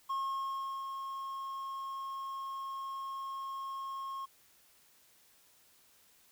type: tone with ADSR envelope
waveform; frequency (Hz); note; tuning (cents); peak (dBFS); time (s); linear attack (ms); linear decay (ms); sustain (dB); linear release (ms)
triangle; 1081; C#6; -44; -30; 0.09-4.26; 14; 730; -6; 15
effects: white hiss -65 dBFS RMS until 6.31 s